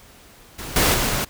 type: noise with level steps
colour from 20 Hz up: pink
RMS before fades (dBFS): -33 / -17 / -21 / -23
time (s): 0.58-1.25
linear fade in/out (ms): 10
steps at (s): 0.76 / 0.94 / 1.09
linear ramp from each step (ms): 2
effects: pink hiss -48 dBFS RMS until 1.29 s